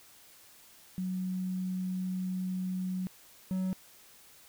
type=tone pair in turn; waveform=sine / triangle; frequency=185 / 186.93 Hz; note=F#3 / F#3; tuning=0 / +18 cents; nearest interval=unison; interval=18 cents; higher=second; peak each=-31 / -27 dBFS; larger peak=second; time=0.98-3.07 / 3.51-3.73 s; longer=first; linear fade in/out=0 ms; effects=white hiss -57 dBFS RMS until 4.48 s